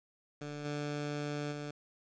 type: tone with level steps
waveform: 15% pulse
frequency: 146.83 Hz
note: D3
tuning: in tune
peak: -34 / -29 / -33 dBFS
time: 0.41-1.71 s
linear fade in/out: 5 ms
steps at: 0.64 / 1.51 s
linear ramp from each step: 20 ms
effects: resampled to 16000 Hz + 10-bit